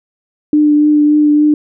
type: tone with vibrato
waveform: sine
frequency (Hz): 298.3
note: D4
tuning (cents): +27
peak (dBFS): -6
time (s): 0.53-1.54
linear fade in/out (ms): 2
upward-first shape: triangle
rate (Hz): 3.5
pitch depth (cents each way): 17
effects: none